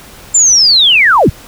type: linear sweep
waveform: sine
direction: down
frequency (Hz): 7330 to 30.48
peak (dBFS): -4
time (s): 0.34-1.3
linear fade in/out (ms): 10
effects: pink hiss -35 dBFS RMS until 1.47 s

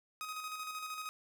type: tone with tremolo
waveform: sawtooth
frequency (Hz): 1257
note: D#6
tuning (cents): +17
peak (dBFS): -35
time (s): 0.21-1.09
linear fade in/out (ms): 0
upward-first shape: square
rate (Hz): 13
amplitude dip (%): 40
effects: none

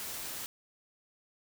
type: noise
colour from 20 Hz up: white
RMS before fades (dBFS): -40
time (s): 0-0.46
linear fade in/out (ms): 0
effects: none

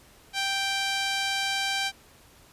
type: tone with band-pass filter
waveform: sawtooth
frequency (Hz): 784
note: G5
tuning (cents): 0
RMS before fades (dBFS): -28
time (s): 0.33-1.92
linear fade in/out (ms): 50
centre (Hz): 3600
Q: 0.89
effects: pink hiss -55 dBFS RMS until 2.52 s + resampled to 32000 Hz

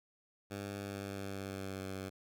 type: tone with pitch glide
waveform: 10% pulse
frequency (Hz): 100.1 to 95.63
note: G2 to G2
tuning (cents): +37 to -42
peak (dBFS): -32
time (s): 0.5-2.1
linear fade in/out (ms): 20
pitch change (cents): -79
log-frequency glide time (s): 0.81-1.88
effects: none

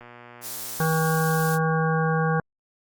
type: click train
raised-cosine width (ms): 0.5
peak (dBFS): -29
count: 101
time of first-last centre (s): 0.01-0.843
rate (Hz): 120
type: high-pass noise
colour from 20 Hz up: white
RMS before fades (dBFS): -34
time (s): 0.41-1.59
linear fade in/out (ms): 50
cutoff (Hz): 4400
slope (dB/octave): 12
type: harmonic tone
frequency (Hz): 160.3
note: E3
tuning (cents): -48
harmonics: 1 / 3 / 5 / 7 / 9 / 10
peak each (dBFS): -22 / -27 / -29 / -30 / -32 / -32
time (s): 0.8-2.4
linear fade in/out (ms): 2
effects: Opus 48 kbps

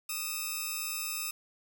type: tone pair together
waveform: 5% pulse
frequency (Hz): 1244.5 / 2637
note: D#6 / E7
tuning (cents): 0 / 0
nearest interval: octave + minor second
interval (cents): 1300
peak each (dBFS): -26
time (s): 0.09-1.31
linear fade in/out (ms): 5
effects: none

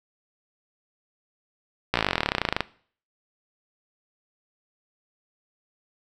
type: slowing click train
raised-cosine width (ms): 0.3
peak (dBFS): -5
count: 26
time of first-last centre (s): 1.94-2.606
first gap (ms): 16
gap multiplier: 1.04
effects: noise-tail reverb RT60 0.5 s tail -20 dB re dry

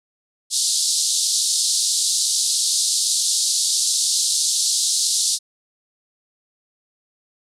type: band-pass noise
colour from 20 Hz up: pink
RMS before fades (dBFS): -20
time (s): 0.5-5.39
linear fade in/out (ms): 50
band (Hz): 3900 to 10000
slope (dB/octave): 48
effects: none

